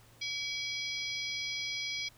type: harmonic tone with a mistuned harmonic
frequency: 826 Hz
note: G#5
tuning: 10 cents flat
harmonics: 3 / 4 / 5 / 6 / 7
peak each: -38 / -40 / -44 / -40 / -46 dBFS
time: 0.21-2.09 s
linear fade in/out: 10 ms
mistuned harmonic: 3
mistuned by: -140 cents
effects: added 113 Hz sine -61 dBFS peak until 2.17 s + pink hiss -61 dBFS RMS until 2.17 s